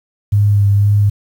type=tone with vibrato; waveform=sine; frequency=101.8 Hz; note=G#2; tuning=34 cents flat; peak=-8 dBFS; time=0.32-1.1 s; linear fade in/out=10 ms; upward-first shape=sine; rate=2 Hz; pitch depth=20 cents each way; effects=7-bit